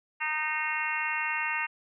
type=harmonic tone with a mistuned harmonic; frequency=308.1 Hz; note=D#4; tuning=17 cents flat; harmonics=3 / 4 / 5 / 6 / 7 / 8 / 9; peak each=-35 / -38 / -37 / -34 / -34 / -40 / -34 dBFS; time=0.2-1.67 s; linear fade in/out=20 ms; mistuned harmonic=9; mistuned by=-26 cents; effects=none